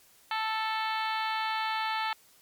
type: harmonic tone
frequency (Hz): 440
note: A4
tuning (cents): 0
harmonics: 2 / 3 / 4 / 5 / 6 / 7 / 8 / 9 / 10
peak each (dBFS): -31 / -35 / -37 / -39 / -41 / -42 / -43 / -44 / -45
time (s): 0.31-2.13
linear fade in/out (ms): 2
effects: white hiss -60 dBFS RMS until 2.41 s + MP3 96 kbps